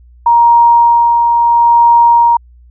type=tone with tremolo; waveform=sine; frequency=940 Hz; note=A#5; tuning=14 cents sharp; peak=-3 dBFS; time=0.26-2.37 s; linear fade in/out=5 ms; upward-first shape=sine; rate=0.74 Hz; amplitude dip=35%; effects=added 60 Hz sine -38 dBFS peak until 2.7 s